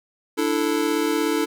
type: chord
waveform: square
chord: D suspended second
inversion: none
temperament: just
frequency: 293.7 / 330.4 / 440.5 Hz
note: D4 / E4 / A4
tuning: 0 / +4 / +2 cents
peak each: -25 dBFS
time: 0.37-1.46 s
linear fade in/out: 20 ms
effects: none